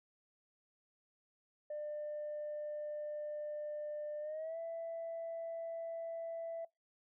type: tone with pitch glide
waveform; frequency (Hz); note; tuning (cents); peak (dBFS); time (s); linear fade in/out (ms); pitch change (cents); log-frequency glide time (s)
sine; 598 to 663.5; D5 to E5; +31 to +11; -38; 1.7-6.65; 5; +180; 4.21-4.58
effects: noise-tail reverb RT60 0.2 s tail -25 dB re dry + tanh soft clip ceiling -36 dBFS